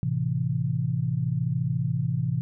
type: chord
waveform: sine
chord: A minor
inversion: none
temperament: equal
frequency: 110 / 130.81 / 164.81 Hz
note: A2 / C3 / E3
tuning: 0 / 0 / 0 cents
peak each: -30 / -26 / -28 dBFS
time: 0.03-2.41 s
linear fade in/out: 0 ms
effects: none